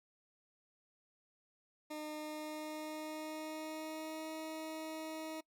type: tone with pitch glide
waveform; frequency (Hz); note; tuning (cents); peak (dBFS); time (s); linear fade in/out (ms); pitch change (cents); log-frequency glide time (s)
20% pulse; 304.9 to 316.2; D#4 to D#4; -35 to +28; -37; 1.9-5.41; 10; +63; 2.17-4.33
effects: noise-tail reverb RT60 0.1 s tail -23 dB re dry